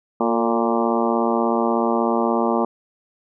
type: harmonic tone with a mistuned harmonic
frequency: 116.54 Hz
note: A#2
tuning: in tune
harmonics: 2 / 3 / 4 / 5 / 6 / 7 / 8 / 9 / 10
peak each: -22 / -24 / -25 / -26 / -27 / -27 / -28 / -29 / -29 dBFS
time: 0.2-2.65 s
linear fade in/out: 5 ms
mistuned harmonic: 4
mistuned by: -46 cents
effects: none